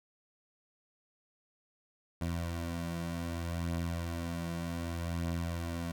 20% pulse beating tone pair, 84 / 84.65 Hz, E2 / E2, +33 / +46 cents, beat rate 0.65 Hz, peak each -37 / -30 dBFS, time 2.21-5.92 s, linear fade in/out 5 ms, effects none

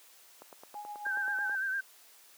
click train, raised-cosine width 1 ms, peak -32 dBFS, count 11, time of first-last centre 0.42-1.495 s, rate 9.3 Hz
sine tone with tremolo, 830.6 Hz, G#5, in tune, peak -38 dBFS, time 0.75-1.55 s, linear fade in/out 0 ms, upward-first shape sine, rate 7.6 Hz, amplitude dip 50%
sine tone with vibrato, 1563 Hz, G6, 6 cents flat, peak -30 dBFS, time 1.05-1.81 s, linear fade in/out 10 ms, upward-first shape sine, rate 8.8 Hz, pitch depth 51 cents each way
effects white hiss -58 dBFS RMS until 2.37 s + high-pass 400 Hz 12 dB/octave

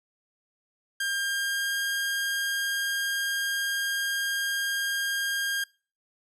sawtooth tone with pitch glide, 1602 to 1612.2 Hz, G6 to G6, +37 to +48 cents, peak -23 dBFS, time 1-5.64 s, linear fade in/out 5 ms, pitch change +11 cents, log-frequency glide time 1.12-1.79 s, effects noise-tail reverb RT60 0.4 s tail -26 dB re dry + resampled to 32000 Hz

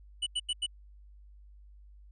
square tone bursts, 2960 Hz, F#7, in tune, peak -29 dBFS, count 4, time 0.22-0.665 s, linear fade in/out 10 ms, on 46 ms, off 87 ms, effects added 50 Hz sine -51 dBFS peak until 2.11 s + resampled to 24000 Hz

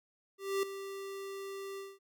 square tone with ADSR envelope, 392 Hz, G4, in tune, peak -29 dBFS, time 0.38-1.99 s, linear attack 250 ms, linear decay 3 ms, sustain -12 dB, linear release 210 ms, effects none

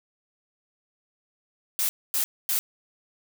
blue noise bursts, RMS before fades -25 dBFS, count 3, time 1.79-2.59 s, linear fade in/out 0 ms, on 100 ms, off 250 ms, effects none

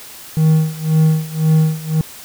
triangle tone with tremolo, 157.6 Hz, D#3, 23 cents sharp, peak -6 dBFS, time 0.37-2.01 s, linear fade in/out 0 ms, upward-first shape sine, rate 1.9 Hz, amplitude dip 90%, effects white hiss -36 dBFS RMS until 2.24 s

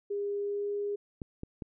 sine tone with pitch glide, 405.6 to 408.4 Hz, G#4 to G#4, -41 to -29 cents, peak -30 dBFS, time 0.1-0.96 s, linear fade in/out 10 ms, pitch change +12 cents, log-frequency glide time 0.39-0.71 s
clicks, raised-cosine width 3 ms, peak -25 dBFS, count 3, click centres 1.218 / 1.434 / 1.622 s
effects none

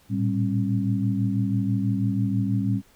sine tone cluster, 111.3 / 117.4 / 197.1 / 269.8 Hz, A2 / A#2 / G3 / C#4, +20 / +13 / +10 / -47 cents, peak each -25 / -30 / -25 / -28 dBFS, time 0.09-2.82 s, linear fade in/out 50 ms, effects pink hiss -58 dBFS RMS until 2.95 s

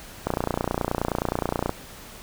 click train, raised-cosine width 1 ms, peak -9 dBFS, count 43, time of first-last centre 0.27-1.694 s, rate 29.5 Hz, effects pink hiss -43 dBFS RMS until 2.22 s

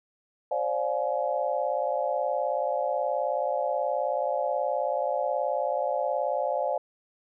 sine chord, D half-diminished seventh, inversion third, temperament just, 528.6 / 587.3 / 704.8 / 845.8 Hz, C5 / D5 / F5 / Ab5, +18 / 0 / +16 / +31 cents, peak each -30 / -29 / -31 / -32 dBFS, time 0.51-6.78 s, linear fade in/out 5 ms, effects none

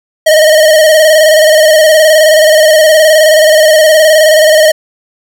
square tone with vibrato, 623 Hz, D#5, 2 cents sharp, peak -3 dBFS, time 0.26-4.72 s, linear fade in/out 10 ms, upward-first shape square, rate 19 Hz, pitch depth 41 cents each way, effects none

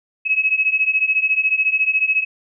sine beating tone pair, 2557 / 2571 Hz, D#7 / E7, +47 / -44 cents, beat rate 14 Hz, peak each -19 / -17 dBFS, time 0.25-2.25 s, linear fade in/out 20 ms, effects none

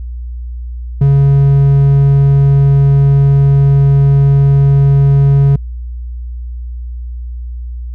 triangle tone, 139.1 Hz, C#3, 6 cents sharp, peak -3 dBFS, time 1.01-5.56 s, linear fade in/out 5 ms, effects added 60 Hz sine -20 dBFS peak until 7.94 s

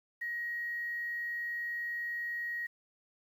sine tone with quantisation, 1890 Hz, A#6, 23 cents sharp, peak -34 dBFS, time 0.21-2.67 s, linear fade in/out 10 ms, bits 10, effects none

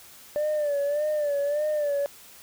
sine tone with vibrato, 587.3 Hz, D5, in tune, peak -21 dBFS, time 0.36-2.06 s, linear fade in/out 0 ms, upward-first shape sine, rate 1.7 Hz, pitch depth 67 cents each way, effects tanh soft clip ceiling -21 dBFS + white hiss -49 dBFS RMS until 2.42 s

